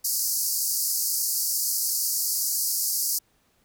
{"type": "band-pass noise", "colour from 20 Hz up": "white", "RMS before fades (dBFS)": -26, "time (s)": [0.04, 3.19], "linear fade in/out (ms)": 10, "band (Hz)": [4500, 16000], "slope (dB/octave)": 96, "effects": ["pink hiss -66 dBFS RMS until 3.64 s"]}